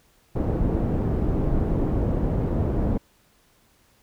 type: low-pass noise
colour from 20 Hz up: pink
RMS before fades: -23 dBFS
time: 0.35-2.98 s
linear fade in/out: 10 ms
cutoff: 430 Hz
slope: 12 dB/octave
effects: pink hiss -61 dBFS RMS until 4.02 s